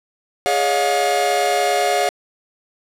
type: tone cluster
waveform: 45% pulse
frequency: 413.5 / 568 / 638 / 715 Hz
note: G#4 / C#5 / D#5 / F5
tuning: -8 / +42 / +43 / +41 cents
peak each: -23 / -22 / -27 / -18 dBFS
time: 0.46-2.09 s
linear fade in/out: 0 ms
effects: low-pass 12000 Hz 12 dB/octave